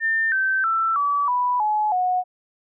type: tone with pitch steps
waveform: sine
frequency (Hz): 1800 / 1549 / 1333 / 1147.1 / 987.1 / 849.5 / 731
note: A6 / G6 / E6 / D6 / B5 / G#5 / F#5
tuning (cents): +39 / -21 / +19 / -41 / -1 / +39 / -21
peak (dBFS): -18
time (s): 0-2.24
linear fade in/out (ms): 50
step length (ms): 320
effects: none